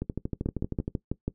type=two click trains; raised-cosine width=3 ms; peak=-15 / -17 dBFS; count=6 / 12; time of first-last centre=0.46-1.28 / 0.02-0.879 s; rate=6.1 / 12.8 Hz; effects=noise-tail reverb RT60 0.1 s tail -19 dB re dry